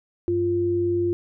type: tone pair together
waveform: sine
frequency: 97.5 / 347.7 Hz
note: G2 / F4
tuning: -9 / -8 cents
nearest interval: octave + minor seventh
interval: 2201 cents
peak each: -29 / -20 dBFS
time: 0.28-1.13 s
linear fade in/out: 0 ms
effects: none